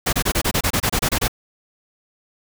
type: noise bursts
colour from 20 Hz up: pink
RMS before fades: -19 dBFS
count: 13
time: 0.06-1.281 s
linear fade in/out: 10 ms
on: 69 ms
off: 27 ms
effects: none